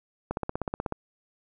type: click train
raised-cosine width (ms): 1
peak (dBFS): -15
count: 11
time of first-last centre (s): 0.31-0.923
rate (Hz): 16.3
effects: none